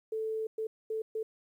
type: tone bursts at uneven times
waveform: sine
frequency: 440 Hz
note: A4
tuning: in tune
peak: -31 dBFS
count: 4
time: 0.12-0.47 / 0.58-0.67 / 0.9-1.02 / 1.15-1.23 s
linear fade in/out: 5 ms
effects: 11-bit